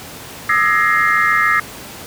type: tone cluster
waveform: sine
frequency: 1222 / 1309 / 1683 / 1883 / 2103 Hz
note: D#6 / E6 / G#6 / A#6 / C7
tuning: -32 / -13 / +23 / +17 / +8 cents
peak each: -18 dBFS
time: 0.49-1.6 s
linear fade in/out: 5 ms
effects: pink hiss -33 dBFS RMS until 2.06 s + high-pass 80 Hz 12 dB/octave